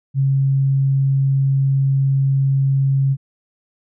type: tone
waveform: sine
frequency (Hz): 136.2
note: C#3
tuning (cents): -30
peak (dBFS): -13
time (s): 0.14-3.17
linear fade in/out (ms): 50
effects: none